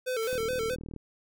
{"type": "tone with vibrato", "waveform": "square", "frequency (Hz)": 476.7, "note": "A#4", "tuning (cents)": 39, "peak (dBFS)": -29, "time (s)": [0.06, 0.76], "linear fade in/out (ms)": 20, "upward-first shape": "square", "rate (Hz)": 4.7, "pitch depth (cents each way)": 110}
{"type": "noise", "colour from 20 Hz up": "white", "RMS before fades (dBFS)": -45, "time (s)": [0.22, 0.36], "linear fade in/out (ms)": 10}
{"type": "click train", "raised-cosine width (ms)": 3, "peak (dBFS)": -28, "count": 26, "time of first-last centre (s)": [0.33, 0.963], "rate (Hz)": 39.5}
{"effects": []}